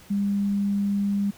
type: tone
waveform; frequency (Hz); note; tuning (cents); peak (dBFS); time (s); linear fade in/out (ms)
sine; 201; G3; +44; -21; 0.1-1.31; 10
effects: pink hiss -50 dBFS RMS until 1.37 s